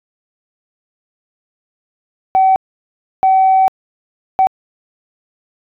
sine tone bursts at uneven times, 762 Hz, G5, 49 cents flat, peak -6 dBFS, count 3, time 2.35-2.56 / 3.23-3.68 / 4.39-4.47 s, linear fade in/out 0 ms, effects tanh soft clip ceiling -4 dBFS

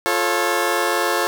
15% pulse chord, F augmented, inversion none, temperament just, 349.2 / 436.5 / 545.7 Hz, F4 / A4 / C#5, 0 / -14 / -27 cents, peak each -16 dBFS, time 0.06-1.27 s, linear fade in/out 0 ms, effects none

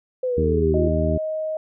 sine linear sweep, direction down, 517 to 342.8 Hz, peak -20 dBFS, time 0.23-0.88 s, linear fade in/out 5 ms
harmonic tone, 79.6 Hz, D#2, 40 cents sharp, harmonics 1 / 2 / 3 / 4 / 5, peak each -22 / -25 / -27 / -28 / -29 dBFS, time 0.37-1.18 s, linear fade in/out 10 ms
sine tone with pitch glide, 620 to 626.8 Hz, D#5 to D#5, -6 to +13 cents, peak -23 dBFS, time 0.74-1.57 s, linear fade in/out 2 ms, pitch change +19 cents, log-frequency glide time 0.97-1.23 s
effects none

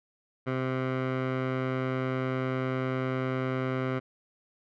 15% pulse tone with low-pass filter, 130 Hz, C3, 11 cents flat, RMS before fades -30 dBFS, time 0.46-4 s, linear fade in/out 20 ms, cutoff 1900 Hz, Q 1.3, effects none

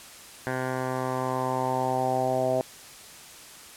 10% pulse tone with low-pass filter sweep, 129.1 Hz, C3, 23 cents flat, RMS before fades -27 dBFS, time 0.47-2.61 s, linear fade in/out 0 ms, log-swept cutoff 1500 to 640 Hz, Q 5, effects white hiss -46 dBFS RMS until 3.76 s + low-pass 11000 Hz 12 dB/octave

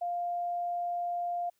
sine tone, 700 Hz, F5, 4 cents sharp, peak -30 dBFS, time 0.01-1.5 s, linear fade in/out 10 ms, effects white hiss -75 dBFS RMS until 1.59 s

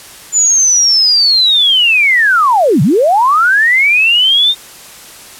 sine linear two-way sweep, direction down then up, 7080 to 123.47 to 3681 Hz, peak -6 dBFS, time 0.32-4.55 s, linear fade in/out 50 ms, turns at 2.82 s, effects white hiss -34 dBFS RMS until 5.39 s + low-pass 12000 Hz 12 dB/octave

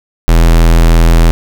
square tone, 41.51 Hz, E1, 13 cents sharp, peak -4 dBFS, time 0.28-1.31 s, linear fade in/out 0 ms, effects none

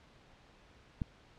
click, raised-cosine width 5 ms, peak -21 dBFS, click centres 1.018 s, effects pink hiss -61 dBFS RMS until 1.38 s + low-pass 4000 Hz 12 dB/octave

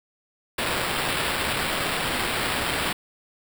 white noise with sample-and-hold, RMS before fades -26 dBFS, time 0.58-2.93 s, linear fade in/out 5 ms, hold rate 6300 Hz, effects none

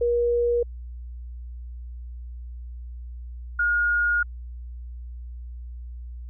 sine tone pair in turn, 477.2 / 1430 Hz, A#4 / F6, +41 / +41 cents, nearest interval octave + perfect fifth, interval 1900 cents, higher second, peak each -19 / -19 dBFS, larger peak neither, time 0.01-0.63 / 3.59-4.23 s, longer second, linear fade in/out 5 ms, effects added 60 Hz sine -34 dBFS peak until 6.29 s

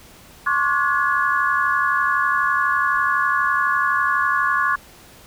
sine tone cluster, 1075 / 1147 / 1446 / 1691 Hz, C6 / D6 / F#6 / G#6, +47 / -41 / -40 / +31 cents, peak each -22 dBFS, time 0.46-4.76 s, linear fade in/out 10 ms, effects pink hiss -46 dBFS RMS until 5.26 s

